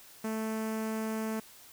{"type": "tone with notch filter", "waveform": "sawtooth", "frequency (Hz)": 220, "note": "A3", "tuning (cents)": 0, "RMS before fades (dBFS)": -34, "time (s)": [0.24, 1.4], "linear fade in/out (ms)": 5, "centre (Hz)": 3800, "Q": 0.93, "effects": ["white hiss -54 dBFS RMS until 1.72 s"]}